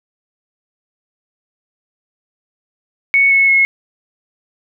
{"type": "tone with pitch steps", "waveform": "sine", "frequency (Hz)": [2217, 2195, 2174], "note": ["C#7", "C#7", "C#7"], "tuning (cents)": [0, -18, -34], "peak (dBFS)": -8, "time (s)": [3.14, 3.65], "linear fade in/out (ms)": 0, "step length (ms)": 170, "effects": []}